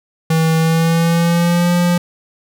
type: tone with pitch glide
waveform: square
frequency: 161.5 to 175.1 Hz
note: E3 to F3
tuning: -35 to +5 cents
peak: -12 dBFS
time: 0.3-1.98 s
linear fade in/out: 5 ms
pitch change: +140 cents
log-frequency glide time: 0.58-1.71 s
effects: none